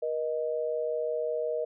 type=tone pair together; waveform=sine; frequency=476.8 / 622.3 Hz; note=A#4 / D#5; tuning=+39 / 0 cents; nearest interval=perfect fourth; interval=461 cents; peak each=-30 / -31 dBFS; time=0.02-1.65 s; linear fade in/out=10 ms; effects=none